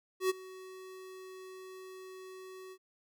square tone with ADSR envelope, 374.9 Hz, F#4, 23 cents sharp, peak -26 dBFS, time 0.2-2.78 s, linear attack 97 ms, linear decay 23 ms, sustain -21 dB, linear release 61 ms, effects none

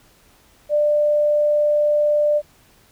sine tone, 594 Hz, D5, 20 cents sharp, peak -14 dBFS, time 0.69-2.42 s, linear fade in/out 50 ms, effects pink hiss -54 dBFS RMS until 2.91 s

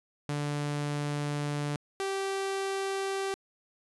sawtooth tone pair in turn, 146.2 / 389.2 Hz, D3 / G4, -7 / -12 cents, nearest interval octave + perfect fourth, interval 1695 cents, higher second, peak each -26 / -26 dBFS, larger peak neither, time 0.29-1.76 / 2-3.34 s, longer first, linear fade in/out 0 ms, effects resampled to 24000 Hz

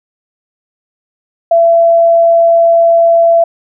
sine tone, 672 Hz, E5, 33 cents sharp, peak -4 dBFS, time 1.51-3.44 s, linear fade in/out 5 ms, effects none

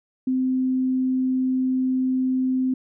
sine tone, 258.4 Hz, C4, 21 cents flat, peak -19 dBFS, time 0.27-2.74 s, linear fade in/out 5 ms, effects none

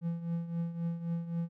triangle tone with tremolo, 168.7 Hz, E3, 40 cents sharp, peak -27 dBFS, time 0.01-1.49 s, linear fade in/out 50 ms, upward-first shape triangle, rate 3.8 Hz, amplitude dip 75%, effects none

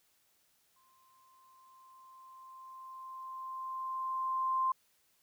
sine tone with exponential growth, 1046.5 Hz, C6, in tune, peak -27 dBFS, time 0.76-4.72 s, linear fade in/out 5 ms, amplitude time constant 860 ms, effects white hiss -72 dBFS RMS until 5.22 s

